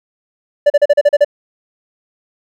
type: tone bursts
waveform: triangle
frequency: 582 Hz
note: D5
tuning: 16 cents flat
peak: -3 dBFS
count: 8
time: 0.66-1.247 s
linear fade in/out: 10 ms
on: 41 ms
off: 37 ms
effects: none